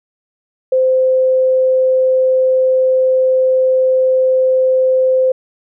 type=tone; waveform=sine; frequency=518 Hz; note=C5; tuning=17 cents flat; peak=-9 dBFS; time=0.72-5.32 s; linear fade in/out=5 ms; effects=none